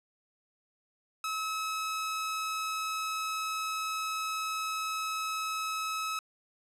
sawtooth tone, 1289 Hz, E6, 39 cents flat, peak -28 dBFS, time 1.24-6.19 s, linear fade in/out 2 ms, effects low-pass 12000 Hz 12 dB/octave

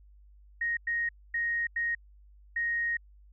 sine tone bursts at uneven times, 1870 Hz, A#6, 5 cents sharp, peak -27 dBFS, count 5, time 0.61-0.77 / 0.87-1.09 / 1.34-1.67 / 1.76-1.95 / 2.56-2.97 s, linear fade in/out 5 ms, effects added 50 Hz sine -53 dBFS peak until 3.32 s

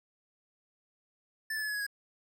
square tone with pitch steps, 1760 / 1737.8 / 1715.8 / 1694.2 / 1672.8 / 1651.7 Hz, A6 / A6 / A6 / G#6 / G#6 / G#6, 0 / -22 / -44 / +34 / +12 / -10 cents, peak -33 dBFS, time 1.5-1.866 s, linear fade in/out 5 ms, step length 61 ms, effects none

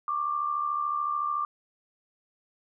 sine tone pair together, 1110.3 / 1184 Hz, C#6 / D6, +2 / +14 cents, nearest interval minor second, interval 112 cents, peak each -33 / -27 dBFS, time 0.08-1.45 s, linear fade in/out 2 ms, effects none

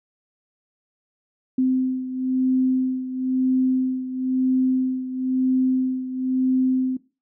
sine beating tone pair, 258.1 / 259.1 Hz, C4 / C4, -23 / -17 cents, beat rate 1 Hz, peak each -20 / -25 dBFS, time 1.58-6.97 s, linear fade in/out 5 ms, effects noise-tail reverb RT60 0.3 s tail -18 dB re dry

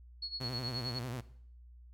sine tone with tremolo, 4349 Hz, C#8, 34 cents flat, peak -35 dBFS, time 0.22-0.99 s, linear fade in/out 5 ms, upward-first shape sine, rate 9.5 Hz, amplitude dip 75%
sawtooth tone with vibrato, 123.3 Hz, B2, 2 cents flat, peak -34 dBFS, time 0.4-1.21 s, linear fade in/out 10 ms, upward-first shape sine, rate 11 Hz, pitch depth 110 cents each way
effects noise-tail reverb RT60 0.6 s tail -17 dB re dry + added 60 Hz sine -52 dBFS peak until 1.93 s

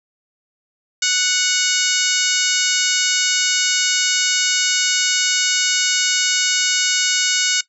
harmonic tone with a mistuned harmonic, 740 Hz, F#5, in tune, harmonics 2 / 3 / 4 / 5 / 6 / 7 / 8 / 9 / 10, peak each -24 / -24 / -24 / -24 / -24 / -24 / -24 / -24 / -24 dBFS, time 1.02-7.61 s, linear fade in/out 5 ms, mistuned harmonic 4, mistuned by -23 cents, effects noise-tail reverb RT60 0.1 s tail -19 dB re dry

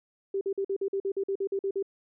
sine tone bursts, 392 Hz, G4, in tune, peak -26 dBFS, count 13, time 0.34-1.827 s, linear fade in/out 5 ms, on 71 ms, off 47 ms, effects none

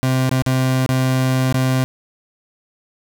30% pulse tone with dropouts, 130 Hz, C3, 11 cents flat, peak -12 dBFS, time 0.03-1.84 s, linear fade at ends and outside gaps 0 ms, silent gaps 0.293-0.313 / 0.422-0.463 / 0.862-0.891 / 1.525-1.543 s, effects none

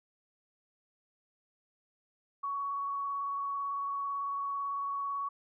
sine tone with vibrato, 1119 Hz, C#6, 16 cents sharp, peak -32 dBFS, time 2.43-5.29 s, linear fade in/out 10 ms, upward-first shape square, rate 18 Hz, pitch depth 9 cents each way, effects none

